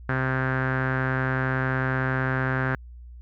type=tone with low-pass filter; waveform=sawtooth; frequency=130.81 Hz; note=C3; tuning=in tune; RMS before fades=-25 dBFS; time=0.09-2.75 s; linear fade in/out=0 ms; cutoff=1600 Hz; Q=6; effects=added 60 Hz sine -40 dBFS peak until 3.21 s